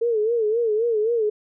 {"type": "tone with vibrato", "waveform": "sine", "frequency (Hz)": 447.7, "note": "A4", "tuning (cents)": 30, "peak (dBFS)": -18, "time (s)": [0.01, 1.3], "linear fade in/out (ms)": 10, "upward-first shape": "sine", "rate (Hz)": 3.8, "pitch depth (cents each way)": 110, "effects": []}